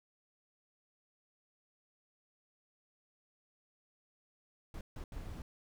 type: noise bursts at uneven times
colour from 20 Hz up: brown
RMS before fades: -44 dBFS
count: 3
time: 4.74-4.81 / 4.96-5.04 / 5.12-5.42 s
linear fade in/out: 2 ms
effects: none